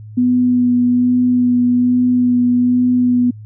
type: tone with vibrato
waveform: sine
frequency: 246.9 Hz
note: B3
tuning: in tune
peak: -10 dBFS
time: 0.17-3.31 s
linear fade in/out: 10 ms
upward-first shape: sine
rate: 1.2 Hz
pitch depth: 13 cents each way
effects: added 107 Hz sine -31 dBFS peak until 3.45 s